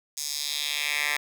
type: tone with high-pass filter sweep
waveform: 10% pulse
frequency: 146.83 Hz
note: D3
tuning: in tune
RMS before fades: -29 dBFS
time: 0.17-1.17 s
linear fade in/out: 5 ms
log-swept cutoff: 6200 to 1700 Hz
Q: 2.1
effects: none